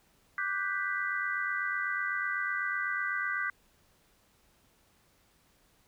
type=chord; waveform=sine; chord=G major seventh; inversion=second; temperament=equal; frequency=1174.7 / 1480 / 1568 / 1975.5 Hz; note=D6 / F#6 / G6 / B6; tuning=0 / 0 / 0 / 0 cents; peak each=-37 / -36 / -34 / -35 dBFS; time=0.38-3.5 s; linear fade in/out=2 ms; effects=pink hiss -67 dBFS RMS until 5.87 s